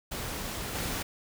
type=noise with level steps; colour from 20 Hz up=pink; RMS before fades=-36 / -33 dBFS; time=0.11-1.03 s; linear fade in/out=10 ms; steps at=0.74 s; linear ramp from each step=20 ms; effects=none